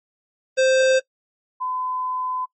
square / sine tone pair in turn, 523.3 / 1014.5 Hz, C5 / B5, 0 / +46 cents, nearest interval major seventh, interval 1146 cents, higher second, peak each -15 / -23 dBFS, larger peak first, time 0.57-1 / 1.6-2.46 s, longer second, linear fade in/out 20 ms, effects noise-tail reverb RT60 0.1 s tail -21 dB re dry + MP3 32 kbps

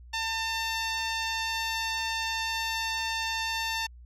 10% pulse tone with low-pass filter, 899 Hz, A5, 37 cents sharp, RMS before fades -31 dBFS, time 0.13-3.87 s, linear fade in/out 10 ms, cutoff 9200 Hz, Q 0.59, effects added 60 Hz sine -46 dBFS peak until 4.05 s

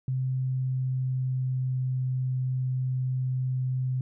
sine tone with pitch glide, 130 to 128.8 Hz, C3 to C3, -11 to -27 cents, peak -25 dBFS, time 0.08-4.01 s, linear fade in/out 2 ms, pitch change -16 cents, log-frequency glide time 0.35-1.89 s, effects none

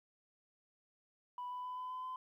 sine tone with pitch steps, 987.8 / 994.7 / 1001.6 / 1008.6 / 1015.6 / 1022.6 Hz, B5 / B5 / B5 / B5 / B5 / C6, 0 / +12 / +24 / +36 / +48 / -40 cents, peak -39 dBFS, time 1.38-2.16 s, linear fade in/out 2 ms, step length 130 ms, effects tanh soft clip ceiling -38 dBFS + 13-bit

